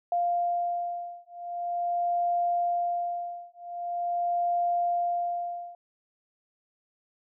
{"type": "beating tone pair", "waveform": "sine", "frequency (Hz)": [698, 698.44], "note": ["F5", "F5"], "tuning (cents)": [-1, 0], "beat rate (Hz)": 0.44, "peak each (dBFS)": -29, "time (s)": [0.12, 5.75], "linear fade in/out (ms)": 2, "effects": []}